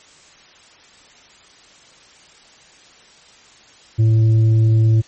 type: tone with tanh clipping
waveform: triangle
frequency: 111.2 Hz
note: A2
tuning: 19 cents sharp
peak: -11 dBFS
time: 3.98-5.02 s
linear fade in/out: 20 ms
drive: 9 dB
effects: white hiss -47 dBFS RMS until 5.07 s + MP3 32 kbps